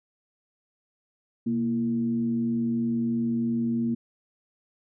sine tone with frequency modulation, 233.1 Hz, A#3, in tune, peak -23 dBFS, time 1.46-3.95 s, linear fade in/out 10 ms, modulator 103 Hz, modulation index 0.46, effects none

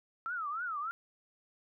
sine tone with vibrato, 1307 Hz, E6, 15 cents flat, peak -34 dBFS, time 0.26-0.91 s, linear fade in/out 0 ms, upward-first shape triangle, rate 3.3 Hz, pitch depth 250 cents each way, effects none

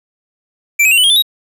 square tone with pitch steps, 2344 / 2541 / 2755 / 2988 / 3239 / 3512 / 3808 Hz, D7 / D#7 / F7 / F#7 / G#7 / A7 / A#7, -4 / +36 / -24 / +16 / -44 / -4 / +36 cents, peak -8 dBFS, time 0.79-1.224 s, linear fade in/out 10 ms, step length 62 ms, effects none

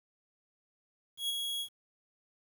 45% pulse tone with ADSR envelope, 3322 Hz, G#7, in tune, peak -29 dBFS, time 1.17-1.69 s, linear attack 120 ms, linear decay 21 ms, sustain -4 dB, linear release 81 ms, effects 10-bit

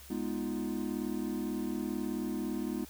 triangle chord, F half-diminished seventh, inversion first, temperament equal, 207.7 / 246.9 / 311.1 / 349.2 Hz, Ab3 / Cb4 / Eb4 / F4, 0 / 0 / 0 / 0 cents, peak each -36 / -35 / -36 / -38 dBFS, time 0.1-2.85 s, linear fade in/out 5 ms, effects added 67 Hz sine -53 dBFS peak until 2.89 s + white hiss -53 dBFS RMS until 2.89 s

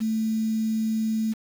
sine tone with quantisation, 220.4 Hz, A3, 3 cents sharp, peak -22 dBFS, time 0-1.34 s, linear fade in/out 20 ms, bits 7, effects none

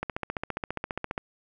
click train, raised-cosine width 0.5 ms, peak -15 dBFS, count 18, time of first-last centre 0.03-1.179 s, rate 14.8 Hz, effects none

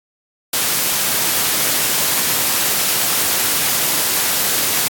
white high-pass noise, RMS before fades -17 dBFS, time 0.53-4.88 s, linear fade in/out 5 ms, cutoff 100 Hz, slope 12 dB/octave, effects AAC 64 kbps

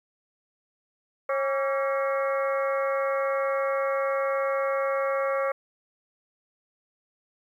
harmonic tone with a mistuned harmonic, 272.1 Hz, C#4, 32 cents flat, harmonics 2 / 3 / 4 / 5 / 6 / 7 / 8, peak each -25 / -39 / -31 / -34 / -41 / -39 / -38 dBFS, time 1.29-5.52 s, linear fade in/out 5 ms, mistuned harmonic 4, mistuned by +85 cents, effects 10-bit

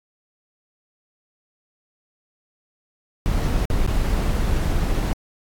brown noise with dropouts, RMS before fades -20 dBFS, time 3.26-5.13 s, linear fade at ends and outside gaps 0 ms, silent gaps 3.653-3.702 / 3.863-3.875 / 4.504-4.508 s, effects AAC 64 kbps

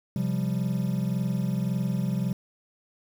triangle chord, C suspended fourth, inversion none, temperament just, 130.81 / 174.42 / 196.22 Hz, C3 / F3 / G3, 0 / -2 / +2 cents, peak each -27 dBFS, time 0.16-2.33 s, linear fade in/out 2 ms, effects 8-bit

